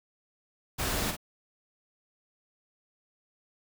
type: noise with echo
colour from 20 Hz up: pink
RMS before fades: -31 dBFS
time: 0.78-1.12 s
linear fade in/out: 20 ms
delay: 48 ms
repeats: 1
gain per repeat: -6 dB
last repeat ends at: 1.168 s
effects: none